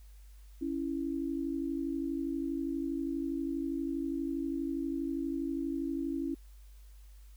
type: tone pair together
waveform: sine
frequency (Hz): 277.2 / 329.6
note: C#4 / E4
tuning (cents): 0 / 0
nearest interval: minor third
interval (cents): 300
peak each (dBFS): -34 / -35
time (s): 0.61-6.35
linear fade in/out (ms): 10
effects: added 50 Hz sine -50 dBFS peak until 7.36 s + white hiss -67 dBFS RMS until 7.36 s